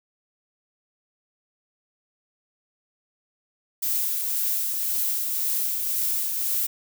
violet noise with tremolo, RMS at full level -24 dBFS, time 3.82-6.67 s, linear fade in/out 10 ms, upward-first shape triangle, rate 1.9 Hz, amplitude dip 35%, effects none

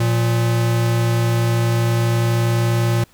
square tone pair together, 116.54 / 176.84 Hz, A#2 / F3, 0 / +22 cents, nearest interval perfect fifth, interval 722 cents, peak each -16 / -27 dBFS, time 0-3.04 s, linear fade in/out 5 ms, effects pink hiss -53 dBFS RMS until 3.13 s

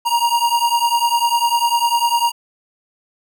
square beating tone pair, 937 / 947 Hz, A#5 / A#5, +9 / +27 cents, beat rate 10 Hz, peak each -18 / -18 dBFS, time 0.05-2.32 s, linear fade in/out 20 ms, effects none

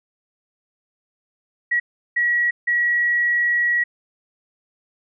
sine tone bursts at uneven times, 1919 Hz, A#6, 50 cents sharp, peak -16 dBFS, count 3, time 1.71-1.8 / 2.16-2.51 / 2.67-3.84 s, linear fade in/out 10 ms, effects none

